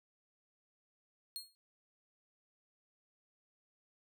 sawtooth tone with exponential decay, 4273 Hz, C8, 36 cents sharp, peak -35 dBFS, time 1.36-1.55 s, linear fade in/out 0 ms, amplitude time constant 41 ms, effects none

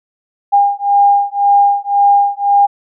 sine beating tone pair, 806 / 807.9 Hz, G5 / G#5, +48 / -48 cents, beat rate 1.9 Hz, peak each -11 dBFS, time 0.52-2.67 s, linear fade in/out 20 ms, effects none

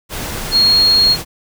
sine tone in noise, 4280 Hz, C8, 38 cents sharp, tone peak -8 dBFS, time 0.51-1.17 s, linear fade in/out 50 ms, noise pink, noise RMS -24 dBFS, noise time 0.09-1.25 s, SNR +13 dB, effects none

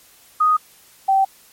sine tone pair in turn, 1244.5 / 774.8 Hz, D#6 / G5, 0 / -20 cents, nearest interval minor sixth, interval 820 cents, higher first, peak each -12 dBFS, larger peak neither, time 0.4-0.57 / 1.08-1.25 s, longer neither, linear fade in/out 10 ms, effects white hiss -50 dBFS RMS until 1.52 s + MP3 64 kbps

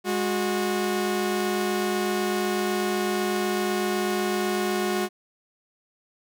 sawtooth tone pair together, 206.3 / 364.6 Hz, G#3 / F#4, -11 / -25 cents, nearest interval minor seventh, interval 986 cents, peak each -24 / -21 dBFS, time 0.04-5.09 s, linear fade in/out 50 ms, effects none

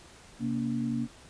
sine tone cluster, 129.7 / 233.7 / 284.5 Hz, C3 / A#3 / C#4, -15 / +5 / +45 cents, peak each -36 / -29 / -35 dBFS, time 0.39-1.08 s, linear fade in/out 50 ms, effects pink hiss -53 dBFS RMS until 1.29 s + resampled to 22050 Hz

